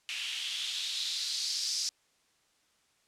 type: noise with band-pass filter sweep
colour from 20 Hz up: blue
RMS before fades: -34 dBFS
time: 0.09-1.89 s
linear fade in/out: 0 ms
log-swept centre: 2700 to 5300 Hz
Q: 3.7
effects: white hiss -70 dBFS RMS until 3.07 s + low-pass 8000 Hz 12 dB/octave